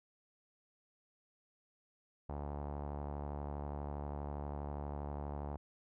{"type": "tone with low-pass filter", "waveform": "sawtooth", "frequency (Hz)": 72.4, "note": "D2", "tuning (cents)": -24, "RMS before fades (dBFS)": -42, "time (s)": [2.29, 5.57], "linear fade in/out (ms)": 5, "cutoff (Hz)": 840, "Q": 2.7, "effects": []}